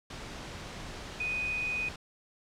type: tone in noise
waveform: sine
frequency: 2489 Hz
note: D#7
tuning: in tune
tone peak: -30 dBFS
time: 1.2-1.89 s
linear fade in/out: 5 ms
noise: pink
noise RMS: -42 dBFS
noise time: 0.1-1.96 s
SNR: +9 dB
effects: low-pass 6000 Hz 12 dB/octave